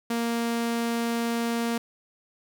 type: tone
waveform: sawtooth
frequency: 233.1 Hz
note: A#3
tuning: in tune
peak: -21 dBFS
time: 0.1-1.78 s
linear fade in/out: 5 ms
effects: none